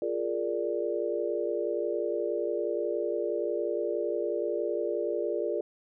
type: chord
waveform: sine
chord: Bb dominant seventh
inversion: second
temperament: equal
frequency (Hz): 349.2 / 415.3 / 466.2 / 587.3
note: F4 / Ab4 / Bb4 / D5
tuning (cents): 0 / 0 / 0 / 0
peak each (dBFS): -33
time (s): 0.02-5.61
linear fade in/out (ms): 2
effects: none